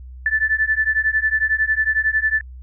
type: beating tone pair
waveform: sine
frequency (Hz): 1748 / 1759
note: A6 / A6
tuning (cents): -12 / -1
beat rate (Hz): 11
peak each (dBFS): -19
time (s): 0.26-2.41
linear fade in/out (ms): 2
effects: added 63 Hz sine -34 dBFS peak until 2.62 s